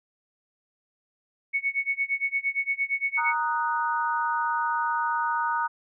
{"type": "tone with tremolo", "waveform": "sine", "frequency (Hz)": 2217, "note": "C#7", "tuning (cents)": 0, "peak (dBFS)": -21, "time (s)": [1.53, 3.35], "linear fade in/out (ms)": 20, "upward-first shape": "sine", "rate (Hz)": 8.7, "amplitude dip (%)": 95}
{"type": "chord", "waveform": "sine", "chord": "D# minor", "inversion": "second", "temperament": "equal", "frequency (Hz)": [932.3, 1244.5, 1480], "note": ["A#5", "D#6", "F#6"], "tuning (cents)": [0, 0, 0], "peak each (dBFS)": [-26, -29, -30], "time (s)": [3.17, 5.68], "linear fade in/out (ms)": 20}
{"effects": []}